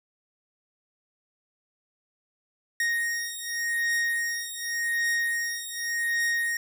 45% pulse beating tone pair, 1864.7 / 1865.57 Hz, A#6 / A#6, 0 / +1 cents, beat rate 0.87 Hz, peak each -29 / -29 dBFS, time 2.8-6.57 s, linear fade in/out 2 ms, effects none

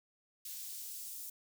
white noise with high-pass filter sweep, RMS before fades -45 dBFS, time 0.45-1.3 s, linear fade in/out 5 ms, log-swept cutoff 4100 to 6600 Hz, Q 0.7, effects none

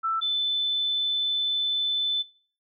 sine tone pair in turn, 1327 / 3516 Hz, E6 / A7, +11 / -2 cents, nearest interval octave + perfect fourth, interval 1687 cents, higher second, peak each -23 dBFS, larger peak neither, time 0.03-0.21 / 0.21-2.23 s, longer second, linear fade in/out 20 ms, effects noise-tail reverb RT60 0.5 s tail -21 dB re dry

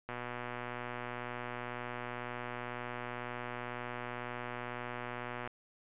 click train, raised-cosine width 0.5 ms, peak -25 dBFS, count 658, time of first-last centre 0.09-5.475 s, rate 122 Hz, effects resampled to 8000 Hz

